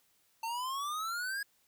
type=exponential sweep; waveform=square; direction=up; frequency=892 to 1668 Hz; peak=-35 dBFS; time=0.43-1.43 s; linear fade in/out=5 ms; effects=white hiss -71 dBFS RMS until 1.67 s